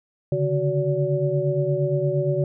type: tone cluster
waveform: sine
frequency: 139.1 / 147.7 / 371.9 / 573 Hz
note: C#3 / D3 / F#4 / D5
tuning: +6 / +10 / +9 / -43 cents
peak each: -25 dBFS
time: 0.32-2.44 s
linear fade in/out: 2 ms
effects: none